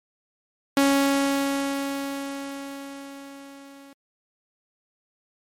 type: tone with level ramp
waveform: sawtooth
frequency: 277.2 Hz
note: C#4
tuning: in tune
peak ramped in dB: -12 to -41 dBFS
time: 0.77-3.93 s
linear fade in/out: 2 ms
effects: MP3 64 kbps